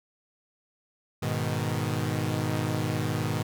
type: chord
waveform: sawtooth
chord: G# minor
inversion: none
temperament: equal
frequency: 103.83 / 123.47 / 155.56 Hz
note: G#2 / B2 / D#3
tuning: 0 / 0 / 0 cents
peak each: -27 dBFS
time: 1.22-3.43 s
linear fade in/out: 10 ms
effects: none